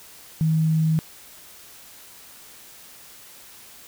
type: tone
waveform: sine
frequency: 158.9 Hz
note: D#3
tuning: 37 cents sharp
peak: -17 dBFS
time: 0.41-0.99 s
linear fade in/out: 0 ms
effects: white hiss -46 dBFS RMS until 3.87 s